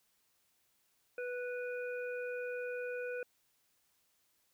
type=harmonic tone; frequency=492.8 Hz; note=B4; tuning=4 cents flat; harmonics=1 / 3 / 5; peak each=-38 / -44 / -49 dBFS; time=1.18-3.23 s; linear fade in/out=2 ms; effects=white hiss -75 dBFS RMS until 4.53 s